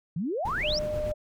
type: exponential sweep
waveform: sine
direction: up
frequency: 148.9 to 5770 Hz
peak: -27 dBFS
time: 0.16-0.79 s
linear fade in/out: 5 ms
type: noise with tremolo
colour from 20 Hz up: brown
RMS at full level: -34 dBFS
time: 0.45-1.12 s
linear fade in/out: 5 ms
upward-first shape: sine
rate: 8.3 Hz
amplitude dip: 30%
type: tone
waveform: sine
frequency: 605 Hz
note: D#5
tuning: 49 cents flat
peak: -28 dBFS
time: 0.63-1.14 s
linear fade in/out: 20 ms
effects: none

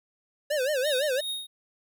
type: tone with vibrato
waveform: square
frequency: 554.4 Hz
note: C#5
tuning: in tune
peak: -25 dBFS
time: 0.5-1.21 s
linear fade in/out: 10 ms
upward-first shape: sine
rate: 5.9 Hz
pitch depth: 180 cents each way
type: tone with tremolo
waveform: square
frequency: 3729 Hz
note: A#7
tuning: in tune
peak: -29 dBFS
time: 0.84-1.47 s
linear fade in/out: 10 ms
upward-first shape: triangle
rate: 2.7 Hz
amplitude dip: 95%
effects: none

